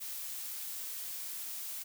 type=noise; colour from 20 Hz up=blue; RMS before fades=-41 dBFS; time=0-1.84 s; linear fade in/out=20 ms; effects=none